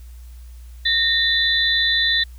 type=tone cluster; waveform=sine; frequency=1841 / 3550 / 3973 Hz; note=A#6 / A7 / B7; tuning=-22 / +15 / +10 cents; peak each=-20 dBFS; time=0.85-2.24 s; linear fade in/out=10 ms; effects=added 60 Hz sine -36 dBFS peak until 2.38 s + white hiss -55 dBFS RMS until 2.38 s